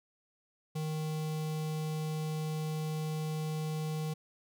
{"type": "tone with notch filter", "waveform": "square", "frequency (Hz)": 155.56, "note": "D#3", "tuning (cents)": 0, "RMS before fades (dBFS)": -35, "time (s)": [0.75, 4.14], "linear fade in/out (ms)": 10, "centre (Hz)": 1600, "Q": 1.4, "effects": []}